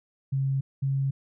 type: tone pair in turn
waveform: sine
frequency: 135.6 / 136.32 Hz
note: C#3 / C#3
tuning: -38 / -29 cents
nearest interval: unison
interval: 9 cents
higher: second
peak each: -23 dBFS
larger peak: neither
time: 0.32-0.61 / 0.82-1.11 s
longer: neither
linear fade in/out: 10 ms
effects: none